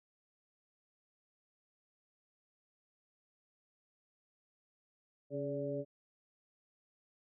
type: harmonic tone with a mistuned harmonic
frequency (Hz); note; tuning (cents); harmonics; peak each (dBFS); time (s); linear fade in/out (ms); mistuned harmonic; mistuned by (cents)
139.9; C#3; +16; 1 / 2 / 3 / 4; -43 / -42 / -41 / -39; 5.3-5.85; 50; 4; +49
effects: none